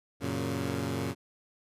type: chord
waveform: 15% pulse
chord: F# major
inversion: none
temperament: equal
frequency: 92.5 / 116.54 / 138.59 Hz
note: F#2 / A#2 / C#3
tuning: 0 / 0 / 0 cents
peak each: -29 dBFS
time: 0.2-1.15 s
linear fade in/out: 50 ms
effects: resampled to 32000 Hz